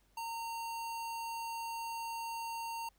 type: tone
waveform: square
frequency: 919 Hz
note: A#5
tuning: 25 cents flat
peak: -39 dBFS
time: 0.17-2.89 s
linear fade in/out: 5 ms
effects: added 46 Hz sine -70 dBFS peak until 2.98 s + pink hiss -73 dBFS RMS until 2.98 s